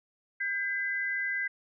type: tone pair together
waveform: sine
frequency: 1597.4 / 2015 Hz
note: G6 / B6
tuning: +32 / +34 cents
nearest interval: major third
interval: 402 cents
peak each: -32 / -31 dBFS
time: 0.4-1.48 s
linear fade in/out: 10 ms
effects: none